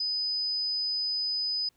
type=tone; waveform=sine; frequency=5000 Hz; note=D#8; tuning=8 cents sharp; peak=-27 dBFS; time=0-1.69 s; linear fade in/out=5 ms; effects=pink hiss -70 dBFS RMS until 1.76 s